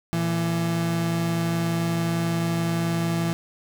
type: tone pair together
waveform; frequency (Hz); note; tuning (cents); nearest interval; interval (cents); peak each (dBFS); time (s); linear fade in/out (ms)
35% pulse; 116.22 / 167.7; A#2 / E3; -5 / +30; tritone; 635; -29 / -21; 0.13-3.33; 0
effects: none